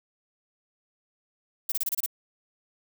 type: noise bursts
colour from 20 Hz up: violet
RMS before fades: -27 dBFS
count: 7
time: 1.69-2.062 s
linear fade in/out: 5 ms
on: 30 ms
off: 27 ms
effects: none